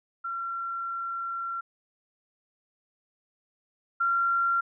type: tone pair in turn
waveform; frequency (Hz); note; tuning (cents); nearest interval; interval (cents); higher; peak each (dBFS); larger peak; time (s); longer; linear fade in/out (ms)
sine; 1365 / 1375.3; F6 / F6; -40 / -27; unison; 13; second; -30 / -22; second; 0.24-1.61 / 4-4.61; first; 10
effects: none